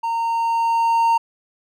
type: tone with level ramp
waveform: triangle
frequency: 920 Hz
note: A#5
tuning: 23 cents flat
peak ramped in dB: -18 to -11 dBFS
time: 0.03-1.18 s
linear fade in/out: 10 ms
effects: none